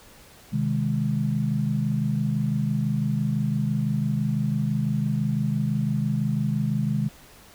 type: chord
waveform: sine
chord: Ab major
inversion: first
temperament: just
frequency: 129.78 / 155.74 / 207.7 Hz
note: C3 / Eb3 / Ab3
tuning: -14 / +2 / 0 cents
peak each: -26 dBFS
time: 0.52-7.09 s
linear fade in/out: 20 ms
effects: pink hiss -50 dBFS RMS until 7.54 s